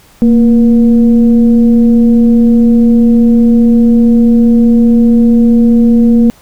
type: tone with frequency modulation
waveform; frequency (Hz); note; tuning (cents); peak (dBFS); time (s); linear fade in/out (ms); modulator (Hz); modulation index
sine; 231.4; A#3; -13; -3; 0.22-6.3; 0; 249; 0.42
effects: pink hiss -43 dBFS RMS until 6.41 s